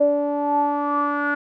sawtooth tone with low-pass filter sweep, 289.7 Hz, D4, 24 cents flat, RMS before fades -21 dBFS, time 0-1.35 s, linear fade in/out 10 ms, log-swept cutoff 580 to 1500 Hz, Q 9.3, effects none

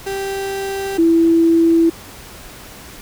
35% pulse / sine tone pair in turn, 391.3 / 331.3 Hz, G4 / E4, -3 / +9 cents, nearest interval minor third, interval 288 cents, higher first, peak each -19 / -9 dBFS, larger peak second, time 0.06-0.98 / 0.98-1.9 s, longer neither, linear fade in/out 10 ms, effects pink hiss -37 dBFS RMS until 3.01 s

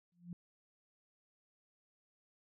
sine tone with exponential growth, 174.61 Hz, F3, in tune, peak -39 dBFS, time 0.12-0.33 s, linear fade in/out 2 ms, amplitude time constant 44 ms, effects none

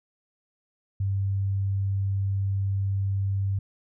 sine tone, 98 Hz, G2, in tune, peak -23 dBFS, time 1-3.59 s, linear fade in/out 5 ms, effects none

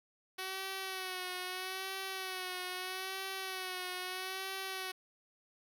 5% pulse tone with vibrato, 374.1 Hz, F#4, 19 cents sharp, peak -27 dBFS, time 0.38-4.92 s, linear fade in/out 10 ms, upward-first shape sine, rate 0.78 Hz, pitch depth 46 cents each way, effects none

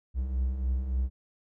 triangle beating tone pair, 61.4 / 64.9 Hz, B1 / C2, -9 / -13 cents, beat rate 3.5 Hz, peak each -33 / -25 dBFS, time 0.14-1.1 s, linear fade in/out 50 ms, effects none

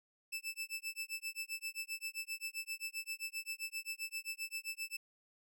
sawtooth tone with tremolo, 2637 Hz, E7, in tune, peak -34 dBFS, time 0.32-4.97 s, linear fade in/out 10 ms, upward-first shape sine, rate 7.6 Hz, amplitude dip 100%, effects none

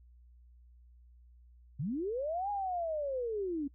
sine linear two-way sweep, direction up then down, 118.5 to 830 to 270.8 Hz, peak -32 dBFS, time 1.79-3.68 s, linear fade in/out 10 ms, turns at 2.5 s, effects noise-tail reverb RT60 0.1 s tail -22 dB re dry + added 60 Hz sine -56 dBFS peak until 3.74 s

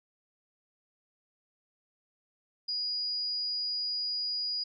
sine tone, 4895 Hz, D#8, 29 cents flat, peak -30 dBFS, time 2.68-4.64 s, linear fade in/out 10 ms, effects none

